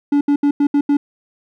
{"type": "tone bursts at uneven times", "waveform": "triangle", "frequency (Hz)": 287.1, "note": "D4", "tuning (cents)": -39, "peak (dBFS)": -9, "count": 6, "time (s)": [[0.12, 0.21], [0.28, 0.36], [0.43, 0.51], [0.6, 0.67], [0.74, 0.81], [0.89, 0.97]], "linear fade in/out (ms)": 5, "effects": []}